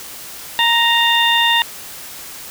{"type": "harmonic tone with a mistuned harmonic", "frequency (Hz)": 932.3, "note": "A#5", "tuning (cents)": 0, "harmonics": [1, 2, 3, 4], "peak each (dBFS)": [-17, -17, -17, -17], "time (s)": [0.59, 1.62], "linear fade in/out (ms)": 0, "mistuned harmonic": 4, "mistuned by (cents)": -53, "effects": ["white hiss -33 dBFS RMS until 2.5 s"]}